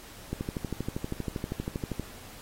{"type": "click train", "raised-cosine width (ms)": 3, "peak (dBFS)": -18, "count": 22, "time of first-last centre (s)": [0.33, 1.997], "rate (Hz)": 12.6, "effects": ["pink hiss -48 dBFS RMS until 2.41 s", "AAC 48 kbps"]}